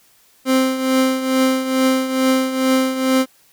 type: tone with tremolo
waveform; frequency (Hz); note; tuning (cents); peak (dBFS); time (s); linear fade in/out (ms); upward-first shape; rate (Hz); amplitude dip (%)
30% pulse; 261.6; C4; 0; -9; 0.45-3.26; 50; triangle; 2.3; 70
effects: white hiss -54 dBFS RMS until 3.52 s